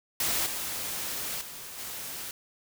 white noise with level steps, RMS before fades -28 / -34 / -42 / -38 dBFS, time 0.2-2.31 s, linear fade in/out 2 ms, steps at 0.46 / 1.41 / 1.78 s, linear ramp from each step 5 ms, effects none

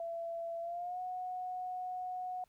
sine tone with pitch glide, 672 to 732.8 Hz, E5 to F#5, +33 to -17 cents, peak -37 dBFS, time 0-2.44 s, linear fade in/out 2 ms, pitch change +150 cents, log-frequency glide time 0.6-1 s, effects pink hiss -74 dBFS RMS until 2.48 s

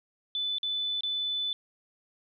sine tone with dropouts, 3499 Hz, A7, 10 cents flat, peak -28 dBFS, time 0.35-1.53 s, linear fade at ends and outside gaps 1 ms, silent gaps 0.584-0.631 / 1.008-1.034 s, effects none

